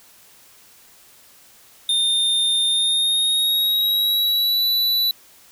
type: tone with pitch glide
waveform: square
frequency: 3631 to 3960 Hz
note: A#7 to B7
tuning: -46 to +4 cents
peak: -17 dBFS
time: 1.89-5.11 s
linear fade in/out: 2 ms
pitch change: +150 cents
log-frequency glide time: 2.68-4.64 s
effects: white hiss -50 dBFS RMS until 5.51 s